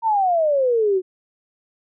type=exponential sweep; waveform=sine; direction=down; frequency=932.3 to 361.5 Hz; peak=-15 dBFS; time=0.02-1.02 s; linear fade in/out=50 ms; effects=none